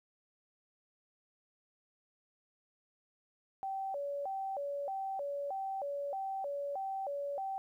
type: tone with vibrato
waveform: sine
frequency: 663 Hz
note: E5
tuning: 10 cents sharp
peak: -35 dBFS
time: 3.63-7.58 s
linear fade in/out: 0 ms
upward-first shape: square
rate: 1.6 Hz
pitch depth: 270 cents each way
effects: 12-bit